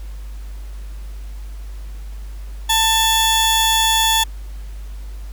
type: tone pair together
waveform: sawtooth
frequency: 890 / 3413 Hz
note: A5 / G#7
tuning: +20 / +47 cents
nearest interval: octave + major seventh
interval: 2327 cents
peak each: -13 dBFS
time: 2.69-4.24 s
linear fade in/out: 10 ms
effects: added 50 Hz sine -28 dBFS peak until 5.32 s + pink hiss -48 dBFS RMS until 5.32 s